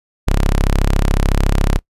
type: tone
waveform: sawtooth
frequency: 33.9 Hz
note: C#1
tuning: 38 cents flat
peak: -8 dBFS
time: 0.27-1.79 s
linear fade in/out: 10 ms
effects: noise-tail reverb RT60 0.1 s tail -21 dB re dry + resampled to 32000 Hz